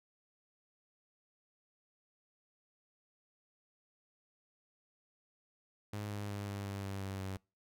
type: tone with pitch steps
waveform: sawtooth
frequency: 103.83 / 102.64 / 101.46 / 100.29 / 99.14 / 98 / 96.88 / 95.76 Hz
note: G#2 / G#2 / G#2 / G2 / G2 / G2 / G2 / G2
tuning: 0 / -20 / -40 / +40 / +20 / 0 / -20 / -40 cents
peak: -35 dBFS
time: 5.93-7.37 s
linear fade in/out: 5 ms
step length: 180 ms
effects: noise-tail reverb RT60 0.3 s tail -26 dB re dry